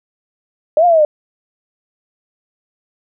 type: exponential two-way sweep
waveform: sine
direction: up then down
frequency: 587.3 to 718 to 587.3 Hz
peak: -7 dBFS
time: 0.77-1.05 s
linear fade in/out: 2 ms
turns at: 0.85 s
effects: none